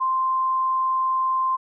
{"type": "tone", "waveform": "sine", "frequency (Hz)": 1045, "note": "C6", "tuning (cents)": -2, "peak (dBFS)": -19, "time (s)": [0, 1.57], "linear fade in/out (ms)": 20, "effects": []}